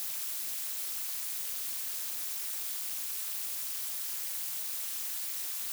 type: noise with amplitude modulation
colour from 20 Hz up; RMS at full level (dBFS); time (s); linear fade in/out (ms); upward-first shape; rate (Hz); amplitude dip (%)
blue; -33; 0-5.72; 0; sine; 277; 75
effects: none